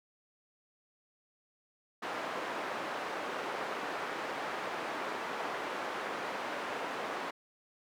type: band-pass noise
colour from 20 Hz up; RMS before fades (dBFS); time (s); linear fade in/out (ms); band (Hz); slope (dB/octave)
white; -38; 2.02-7.31; 10; 330 to 1300; 12
effects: none